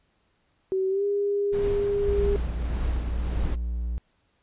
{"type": "tone with pitch glide", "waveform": "sine", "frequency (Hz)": [380, 404.9], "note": ["F#4", "G#4"], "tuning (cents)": [46, -44], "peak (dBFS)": -22, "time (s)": [0.72, 2.36], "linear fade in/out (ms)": 0, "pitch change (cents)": 110, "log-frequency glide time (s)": [0.89, 1.04]}
{"type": "noise with tremolo", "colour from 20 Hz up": "brown", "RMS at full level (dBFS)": -29, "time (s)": [1.52, 3.56], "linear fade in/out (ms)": 20, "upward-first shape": "triangle", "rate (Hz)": 1.7, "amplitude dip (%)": 45}
{"type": "tone", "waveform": "triangle", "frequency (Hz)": 58.9, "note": "A#1", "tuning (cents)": 19, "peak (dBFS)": -24, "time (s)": [2.08, 3.98], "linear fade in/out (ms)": 0}
{"effects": ["pink hiss -69 dBFS RMS until 4.42 s", "resampled to 8000 Hz"]}